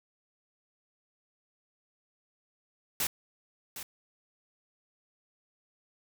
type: noise with echo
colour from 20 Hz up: white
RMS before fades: -30 dBFS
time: 3-3.07 s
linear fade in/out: 2 ms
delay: 760 ms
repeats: 1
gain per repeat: -11 dB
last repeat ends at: 3.83 s
effects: none